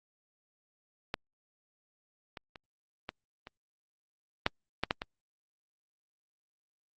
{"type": "clicks", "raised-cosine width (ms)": 0.3, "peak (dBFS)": [-15, -25, -30, -21, -29, -9, -12, -11, -19], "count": 9, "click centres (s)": [1.141, 2.372, 2.558, 3.091, 3.471, 4.464, 4.836, 4.909, 5.019], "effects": ["Opus 48 kbps"]}